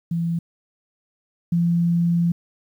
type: tone pair in turn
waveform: sine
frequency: 168.2 / 170.84 Hz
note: E3 / F3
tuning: +35 / -38 cents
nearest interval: unison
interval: 27 cents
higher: second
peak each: -20 / -16 dBFS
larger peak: second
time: 0.11-0.39 / 1.52-2.32 s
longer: second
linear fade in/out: 5 ms
effects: 9-bit